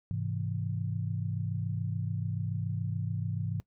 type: chord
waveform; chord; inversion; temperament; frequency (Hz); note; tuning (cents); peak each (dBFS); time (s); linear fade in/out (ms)
sine; Ab augmented; none; equal; 103.83 / 130.81 / 164.81; Ab2 / C3 / E3; 0 / 0 / 0; -33 / -36 / -36; 0.11-3.6; 0
effects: noise-tail reverb RT60 0.1 s tail -21 dB re dry